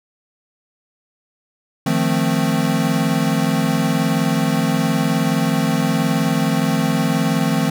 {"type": "chord", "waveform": "square", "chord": "F dominant seventh", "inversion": "third", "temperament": "equal", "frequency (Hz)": [155.56, 174.61, 220, 261.6], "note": ["Eb3", "F3", "A3", "C4"], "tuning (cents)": [0, 0, 0, 0], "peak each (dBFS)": -22, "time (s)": [1.86, 7.7], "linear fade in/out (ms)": 5, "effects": []}